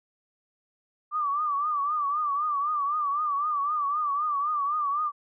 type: tone with vibrato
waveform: sine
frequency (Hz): 1174.7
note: D6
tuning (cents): 0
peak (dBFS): -24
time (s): 1.11-5.12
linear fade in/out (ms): 50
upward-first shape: triangle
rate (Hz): 3.9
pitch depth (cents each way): 110
effects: none